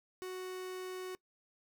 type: tone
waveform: 45% pulse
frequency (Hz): 370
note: F#4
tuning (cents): 0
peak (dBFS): -40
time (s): 0.22-1.15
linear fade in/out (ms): 0
effects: noise-tail reverb RT60 0.1 s tail -22 dB re dry